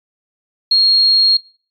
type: tone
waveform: sine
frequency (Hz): 4266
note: C8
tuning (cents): +33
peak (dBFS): -8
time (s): 0.71-1.37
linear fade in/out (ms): 5
effects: noise-tail reverb RT60 0.5 s tail -26 dB re dry + MP3 96 kbps